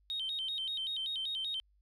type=tone with vibrato; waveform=sine; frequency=3412 Hz; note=G#7; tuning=46 cents sharp; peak=-33 dBFS; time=0.1-1.6 s; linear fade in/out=0 ms; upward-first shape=square; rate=5.2 Hz; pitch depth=160 cents each way; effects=tanh soft clip ceiling -30 dBFS + added 50 Hz sine -66 dBFS peak until 1.81 s